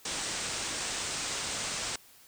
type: low-pass noise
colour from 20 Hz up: white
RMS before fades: -35 dBFS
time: 0.05-1.96 s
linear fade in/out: 5 ms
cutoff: 8900 Hz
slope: 96 dB/octave
effects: white hiss -57 dBFS RMS until 2.27 s